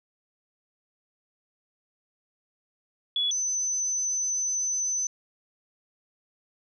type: tone pair in turn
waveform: sine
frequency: 3395 / 6077 Hz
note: G#7 / F#8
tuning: +37 / +45 cents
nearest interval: minor seventh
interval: 1008 cents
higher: second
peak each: -23 / -25 dBFS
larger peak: first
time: 3.16-3.31 / 3.31-5.07 s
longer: second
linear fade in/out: 2 ms
effects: none